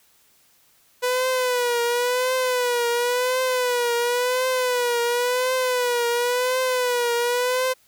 sawtooth tone with vibrato, 493.9 Hz, B4, in tune, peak -16 dBFS, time 1.02-7.74 s, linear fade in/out 20 ms, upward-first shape triangle, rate 0.94 Hz, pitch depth 82 cents each way, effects white hiss -59 dBFS RMS until 7.87 s

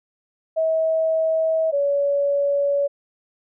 sine tone pair in turn, 643 / 566.3 Hz, E5 / C#5, -43 / +37 cents, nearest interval major second, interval 220 cents, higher first, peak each -17 dBFS, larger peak neither, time 0.56-1.72 / 1.72-2.88 s, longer neither, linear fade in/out 20 ms, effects none

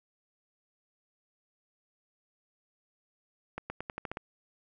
accelerating click train, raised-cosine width 0.5 ms, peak -21 dBFS, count 8, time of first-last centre 3.58-4.171 s, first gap 120 ms, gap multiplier 0.88, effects none

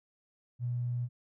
triangle tone with tanh clipping, 121.8 Hz, B2, 24 cents flat, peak -30 dBFS, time 0.59-1.09 s, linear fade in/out 50 ms, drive 3 dB, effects none

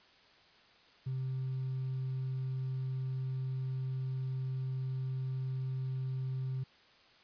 triangle tone with hard clipping, 130.81 Hz, C3, in tune, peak -33 dBFS, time 1.06-6.64 s, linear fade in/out 10 ms, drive 2 dB, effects white hiss -62 dBFS RMS until 7.23 s + resampled to 11025 Hz

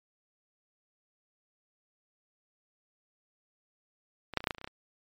clicks, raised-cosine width 0.3 ms, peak -24 / -10 / -25 / -19 / -10 / -15 / -30 / -26 / -29 / -21 / -26 dBFS, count 11, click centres 4.337 / 4.373 / 4.405 / 4.441 / 4.472 / 4.508 / 4.548 / 4.583 / 4.614 / 4.644 / 4.675 s, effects MP3 96 kbps

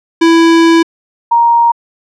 square / sine tone pair in turn, 331.2 / 936.8 Hz, E4 / A#5, +8 / +8 cents, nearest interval octave + tritone, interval 1800 cents, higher second, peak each -5 dBFS, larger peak neither, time 0.21-0.83 / 1.31-1.72 s, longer first, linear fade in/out 10 ms, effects low-pass 5000 Hz 12 dB/octave

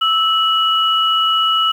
sine tone pair together, 1311 / 2929 Hz, E6 / F#7, -10 / -18 cents, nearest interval octave + major second, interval 1392 cents, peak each -15 dBFS, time 0.01-1.72 s, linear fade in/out 10 ms, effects 7-bit

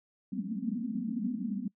white band-pass noise, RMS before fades -34 dBFS, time 0.32-1.68 s, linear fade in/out 10 ms, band 190 to 260 Hz, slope 96 dB/octave, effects noise-tail reverb RT60 0.1 s tail -24 dB re dry

